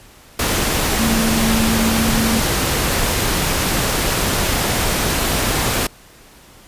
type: tone in noise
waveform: sine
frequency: 224.2 Hz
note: A3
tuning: 33 cents sharp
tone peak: -17 dBFS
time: 0.99-2.4 s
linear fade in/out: 5 ms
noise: pink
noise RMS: -18 dBFS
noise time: 0.39-5.87 s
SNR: -2 dB
effects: pink hiss -45 dBFS RMS until 6.67 s + resampled to 32000 Hz